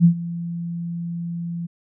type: tone with ADSR envelope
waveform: sine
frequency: 170.4 Hz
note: F3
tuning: 42 cents flat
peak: -7 dBFS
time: 0-1.67 s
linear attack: 46 ms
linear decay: 92 ms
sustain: -18 dB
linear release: 15 ms
effects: none